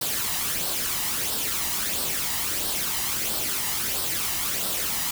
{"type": "noise with flanger", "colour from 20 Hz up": "white", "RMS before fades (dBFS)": -27, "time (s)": [0.01, 5.11], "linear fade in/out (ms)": 5, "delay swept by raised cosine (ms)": [0.22, 1.04], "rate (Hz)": 1.5, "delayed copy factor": 0.5, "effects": []}